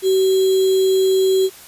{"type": "tone with sample-and-hold", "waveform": "sine", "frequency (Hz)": 380, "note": "F#4", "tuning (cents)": 46, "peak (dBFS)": -12, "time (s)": [0.02, 1.5], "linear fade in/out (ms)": 50, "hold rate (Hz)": 3675, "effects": ["white hiss -41 dBFS RMS until 1.67 s", "resampled to 32000 Hz"]}